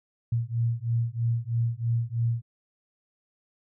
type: beating tone pair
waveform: sine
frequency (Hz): 115.2 / 118.3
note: A#2 / A#2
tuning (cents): -20 / +26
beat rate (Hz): 3.1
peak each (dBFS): -27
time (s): 0.32-2.42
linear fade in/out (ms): 5
effects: none